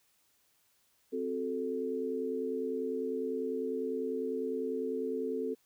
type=chord; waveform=sine; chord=F# diminished; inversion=second; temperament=equal; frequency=261.6 / 370 / 440 Hz; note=C4 / F#4 / A4; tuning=0 / 0 / 0 cents; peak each=-37 / -39 / -34 dBFS; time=1.12-5.55 s; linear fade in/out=20 ms; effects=white hiss -71 dBFS RMS until 5.65 s